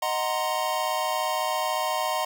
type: chord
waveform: square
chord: C half-diminished seventh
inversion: first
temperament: equal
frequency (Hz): 622.3 / 740 / 932.3 / 1046.5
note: Eb5 / Gb5 / Bb5 / C6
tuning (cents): 0 / 0 / 0 / 0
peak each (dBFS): -31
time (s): 0.02-2.25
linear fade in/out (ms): 5
effects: none